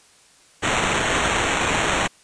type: noise with sample-and-hold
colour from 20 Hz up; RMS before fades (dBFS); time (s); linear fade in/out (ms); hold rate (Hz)
violet; -21; 0.62-2.08; 20; 4900
effects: white hiss -53 dBFS RMS until 2.23 s + resampled to 22050 Hz